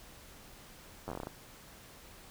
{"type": "slowing click train", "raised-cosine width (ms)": 1, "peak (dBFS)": -25, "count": 10, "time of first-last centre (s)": [1.08, 1.271], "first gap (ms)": 10, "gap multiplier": 1.18, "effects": ["pink hiss -54 dBFS RMS until 2.3 s"]}